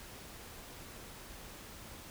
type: silence
effects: pink hiss -50 dBFS RMS until 2.1 s